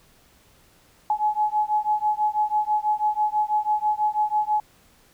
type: beating tone pair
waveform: sine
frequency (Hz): 845 / 851.1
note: G#5 / G#5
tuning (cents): +30 / +42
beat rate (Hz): 6.1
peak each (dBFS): -23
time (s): 1.1-4.6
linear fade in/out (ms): 2
effects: pink hiss -57 dBFS RMS until 5.13 s